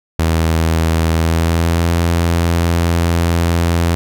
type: tone with pitch glide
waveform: sawtooth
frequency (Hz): 81.4 to 84.71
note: E2 to E2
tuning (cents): -21 to +48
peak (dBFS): -8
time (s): 0.19-3.95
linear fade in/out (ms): 0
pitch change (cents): +69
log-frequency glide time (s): 1.1-1.91
effects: none